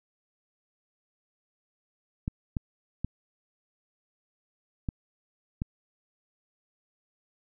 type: clicks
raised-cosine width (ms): 5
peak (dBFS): -17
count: 5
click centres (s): 2.279 / 2.568 / 3.046 / 4.888 / 5.619
effects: none